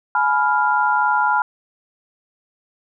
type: chord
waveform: sine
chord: F diminished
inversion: first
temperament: equal with one note detuned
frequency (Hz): 844.2 / 987.8 / 1396.9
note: Ab5 / Cb6 / F6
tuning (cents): +28 / 0 / 0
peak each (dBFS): -19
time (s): 0.15-1.42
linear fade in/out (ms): 2
effects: none